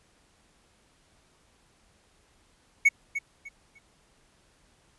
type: tone with echo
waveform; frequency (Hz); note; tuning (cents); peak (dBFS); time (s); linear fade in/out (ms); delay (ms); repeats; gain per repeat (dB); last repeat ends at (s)
triangle; 2217; C#7; 0; -13; 2.85-2.89; 10; 300; 3; -12; 3.79
effects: pink hiss -64 dBFS RMS until 4.98 s + resampled to 24000 Hz